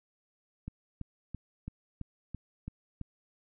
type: click train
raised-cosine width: 5 ms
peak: -26 dBFS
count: 8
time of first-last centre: 0.68-3.013 s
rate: 3 Hz
effects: none